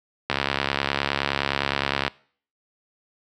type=click train; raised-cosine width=0.3 ms; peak=-5 dBFS; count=125; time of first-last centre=0.3-2.079 s; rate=69.7 Hz; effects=noise-tail reverb RT60 0.5 s tail -23 dB re dry + high-pass 80 Hz 12 dB/octave